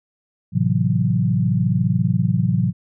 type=chord; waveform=sine; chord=F# half-diminished seventh; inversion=first; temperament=equal; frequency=110 / 130.81 / 164.81 / 185 Hz; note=A2 / C3 / E3 / F#3; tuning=0 / 0 / 0 / 0 cents; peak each=-21 dBFS; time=0.52-2.73 s; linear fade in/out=50 ms; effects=none